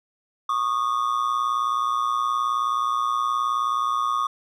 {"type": "ring-modulated tone", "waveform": "triangle", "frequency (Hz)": 1166, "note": "D6", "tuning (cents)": -13, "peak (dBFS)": -16, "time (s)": [0.49, 4.27], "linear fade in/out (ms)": 5, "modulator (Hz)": 59.5, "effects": []}